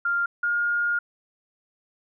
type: tone pair in turn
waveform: sine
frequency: 1396.9 / 1420.5 Hz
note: F6 / F6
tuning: 0 / +29 cents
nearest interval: unison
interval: 29 cents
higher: second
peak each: -21 dBFS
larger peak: neither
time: 0.05-0.26 / 0.43-0.99 s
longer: second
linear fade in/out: 5 ms
effects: none